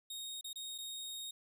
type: tone with dropouts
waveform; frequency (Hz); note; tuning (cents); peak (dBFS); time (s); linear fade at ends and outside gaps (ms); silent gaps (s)
sawtooth; 3729; A#7; 0; -39; 0.1-1.31; 5; 0.411-0.443 / 0.531-0.557 / 0.78-0.784
effects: none